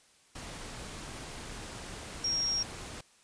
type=tone in noise; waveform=sine; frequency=5588 Hz; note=F8; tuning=in tune; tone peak=-28 dBFS; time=2.24-2.63 s; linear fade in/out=5 ms; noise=pink; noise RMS=-43 dBFS; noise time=0.35-3.01 s; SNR=+12 dB; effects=white hiss -63 dBFS RMS until 3.23 s + resampled to 22050 Hz